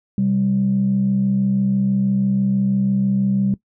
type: tone pair together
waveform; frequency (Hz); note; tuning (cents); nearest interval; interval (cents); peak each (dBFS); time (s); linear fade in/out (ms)
sine; 129.91 / 196; C3 / G3; -12 / 0; perfect fifth; 712; -23 / -15; 0.18-3.54; 2
effects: noise-tail reverb RT60 0.1 s tail -20 dB re dry + tanh soft clip ceiling -9 dBFS